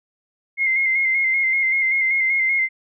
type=tone with vibrato; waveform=sine; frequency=2116 Hz; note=C7; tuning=19 cents sharp; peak=-16 dBFS; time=0.57-2.69 s; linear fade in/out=50 ms; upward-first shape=square; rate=5.2 Hz; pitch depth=31 cents each way; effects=none